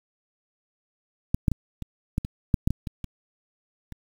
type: clicks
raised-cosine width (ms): 5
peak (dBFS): -9 / -7 / -13 / -20 / -11 / -19 / -6 / -7 / -12 / -19 / -21 / -26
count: 12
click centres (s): 1.345 / 1.482 / 1.517 / 1.823 / 2.181 / 2.249 / 2.542 / 2.675 / 2.706 / 2.872 / 3.043 / 3.923
effects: 7-bit